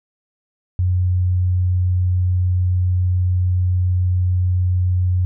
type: tone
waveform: sine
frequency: 90.7 Hz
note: F#2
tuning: 34 cents flat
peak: -14 dBFS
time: 0.79-5.25 s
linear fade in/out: 0 ms
effects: none